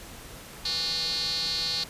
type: tone with band-pass filter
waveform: square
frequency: 163.3 Hz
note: E3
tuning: 16 cents flat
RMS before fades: -29 dBFS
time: 0.65-1.84 s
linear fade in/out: 5 ms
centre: 4300 Hz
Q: 10
effects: pink hiss -44 dBFS RMS until 1.89 s + resampled to 32000 Hz